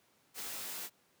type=noise with comb filter; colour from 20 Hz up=white; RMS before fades=-42 dBFS; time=0.34-0.9 s; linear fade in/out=50 ms; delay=20 ms; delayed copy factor=+0.55; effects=pink hiss -70 dBFS RMS until 1.2 s + high-pass 150 Hz 12 dB/octave